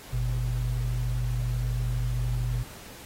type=tone pair together; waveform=sine; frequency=49.5 / 122.1 Hz; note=G1 / B2; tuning=+18 / -19 cents; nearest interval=octave + major third; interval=1563 cents; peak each=-28 / -27 dBFS; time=0.12-2.64 s; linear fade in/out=20 ms; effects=pink hiss -46 dBFS RMS until 3.05 s + AAC 48 kbps